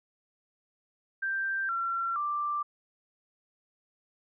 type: tone with pitch steps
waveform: sine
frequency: 1573 / 1361.5 / 1178.4 Hz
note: G6 / F6 / D6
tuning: +6 / -44 / +6 cents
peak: -28 dBFS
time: 1.22-2.63 s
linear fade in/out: 10 ms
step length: 470 ms
effects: none